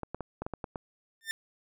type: clicks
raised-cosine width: 1 ms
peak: -21 dBFS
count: 8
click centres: 0.033 / 0.146 / 0.207 / 0.42 / 0.465 / 0.537 / 0.642 / 0.758 s
type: tone with exponential growth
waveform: sawtooth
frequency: 1798 Hz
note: A6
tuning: 37 cents sharp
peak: -24 dBFS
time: 1.21-1.31 s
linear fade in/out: 0 ms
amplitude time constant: 20 ms
effects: none